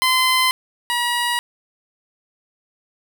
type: tone pair in turn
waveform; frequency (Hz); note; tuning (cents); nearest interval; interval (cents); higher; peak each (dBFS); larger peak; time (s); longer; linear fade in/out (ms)
15% pulse; 1030 / 960.4; C6 / B5; -28 / -49; minor second; 121; first; -8 / -12; first; 0.02-0.51 / 0.9-1.39; neither; 0
effects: none